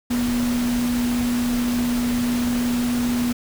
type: tone in noise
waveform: sine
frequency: 242.4 Hz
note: B3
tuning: 32 cents flat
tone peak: -19 dBFS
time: 0.1-3.33 s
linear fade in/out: 10 ms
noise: pink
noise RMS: -30 dBFS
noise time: 0.1-3.33 s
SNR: +8 dB
effects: none